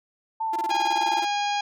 sine tone with vibrato, 887 Hz, A5, 14 cents sharp, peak -24 dBFS, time 0.4-1.21 s, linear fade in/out 10 ms, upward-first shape triangle, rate 6.4 Hz, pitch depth 16 cents each way
sawtooth tone bursts, 342.8 Hz, F4, 32 cents flat, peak -28 dBFS, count 14, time 0.53-1.249 s, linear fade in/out 5 ms, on 30 ms, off 23 ms
harmonic tone, 819 Hz, G#5, 24 cents flat, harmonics 1 / 2 / 3 / 4 / 5 / 6 / 7 / 8, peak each -24 / -36 / -33 / -34 / -39 / -38 / -47 / -42 dBFS, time 0.7-1.61 s, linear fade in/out 5 ms
effects none

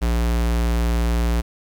square tone, 58.27 Hz, A#1, in tune, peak -18 dBFS, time 0.01-1.42 s, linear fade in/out 20 ms, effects 10-bit

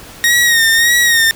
sawtooth tone with vibrato, 1864.7 Hz, A#6, in tune, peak -5 dBFS, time 0.24-1.31 s, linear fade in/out 0 ms, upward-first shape sine, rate 1.7 Hz, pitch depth 55 cents each way, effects pink hiss -35 dBFS RMS until 1.35 s

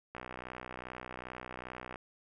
click train, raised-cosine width 0.5 ms, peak -27 dBFS, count 114, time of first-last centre 0.15-1.958 s, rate 62.5 Hz, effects none

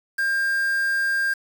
triangle tone with quantisation, 1600 Hz, G6, 35 cents sharp, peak -18 dBFS, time 0.18-1.34 s, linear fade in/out 10 ms, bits 6, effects none

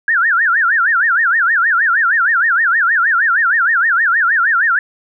sine tone with vibrato, 1586 Hz, G6, 20 cents sharp, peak -10 dBFS, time 0.08-4.79 s, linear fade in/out 2 ms, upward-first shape sine, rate 6.4 Hz, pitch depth 280 cents each way, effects none

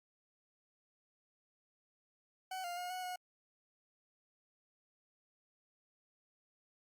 40% pulse tone with pitch steps, 751 / 701 / 716 / 736 / 727 Hz, F#5 / F5 / F5 / F#5 / F#5, +26 / +6 / +43 / -9 / -31 cents, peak -39 dBFS, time 2.51-3.16 s, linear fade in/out 5 ms, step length 130 ms, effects Opus 48 kbps

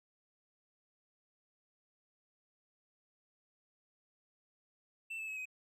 triangle tone with pitch steps, 2670 / 2620 / 2570 / 2522 Hz, E7 / E7 / E7 / D#7, +22 / -11 / -45 / +23 cents, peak -38 dBFS, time 5.1-5.456 s, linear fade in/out 10 ms, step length 89 ms, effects none

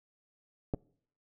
clicks, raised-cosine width 2 ms, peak -18 / -24 dBFS, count 2, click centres 0.738 / 0.745 s, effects noise-tail reverb RT60 0.6 s tail -25 dB re dry

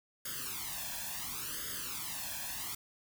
white noise with flanger, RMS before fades -40 dBFS, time 0.25-2.75 s, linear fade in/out 5 ms, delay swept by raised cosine 0.6 to 1.2 ms, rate 0.71 Hz, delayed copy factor +0.95, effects none

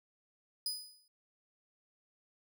sawtooth tone with exponential decay, 4978 Hz, D#8, in tune, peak -29 dBFS, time 0.66-1.08 s, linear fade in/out 2 ms, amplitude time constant 90 ms, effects none

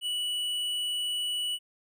sine tone with tanh clipping, 2949 Hz, F#7, 6 cents flat, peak -30 dBFS, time 0.01-1.59 s, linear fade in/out 50 ms, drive 11 dB, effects none

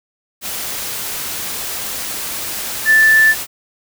sine tone in noise, 1760 Hz, A6, in tune, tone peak -7 dBFS, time 2.85-3.35 s, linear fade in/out 50 ms, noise white, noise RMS -24 dBFS, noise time 0.41-3.47 s, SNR +14 dB, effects none

